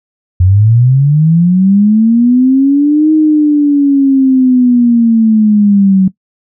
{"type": "linear two-way sweep", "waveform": "sine", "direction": "up then down", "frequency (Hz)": [87.5, 313.2, 186.7], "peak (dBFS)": -4, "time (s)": [0.4, 6.08], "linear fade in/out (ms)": 5, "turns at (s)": 3.12, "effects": ["noise-tail reverb RT60 0.1 s tail -18 dB re dry"]}